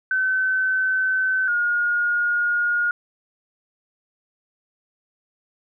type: tone pair in turn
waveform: sine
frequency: 1525 / 1431 Hz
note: G6 / F6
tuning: -48 / +42 cents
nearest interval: minor second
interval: 110 cents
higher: first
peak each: -18 dBFS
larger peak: neither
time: 0.11-1.48 / 1.48-2.91 s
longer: second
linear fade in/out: 2 ms
effects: none